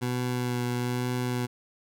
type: tone with vibrato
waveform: 20% pulse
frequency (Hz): 123.47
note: B2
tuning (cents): 0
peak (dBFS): -22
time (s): 0.01-1.47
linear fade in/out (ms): 20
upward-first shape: sine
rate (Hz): 1.1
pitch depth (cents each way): 15
effects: none